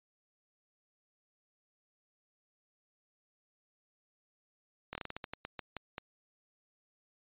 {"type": "slowing click train", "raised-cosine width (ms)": 0.3, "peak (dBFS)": -23, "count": 13, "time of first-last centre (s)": [4.93, 5.981], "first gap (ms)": 22, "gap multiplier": 1.23, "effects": ["resampled to 8000 Hz"]}